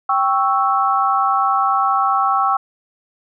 sine chord, C# diminished, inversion second, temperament equal, 784 / 1108.7 / 1318.5 Hz, G5 / C#6 / E6, 0 / 0 / 0 cents, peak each -18 dBFS, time 0.09-2.57 s, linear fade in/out 5 ms, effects none

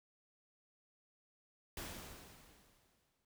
pink noise with exponential decay, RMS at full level -44 dBFS, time 1.77-3.25 s, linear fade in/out 2 ms, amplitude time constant 320 ms, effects none

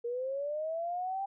sine linear sweep, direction up, 466.2 to 793 Hz, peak -32 dBFS, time 0.04-1.26 s, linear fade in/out 10 ms, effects none

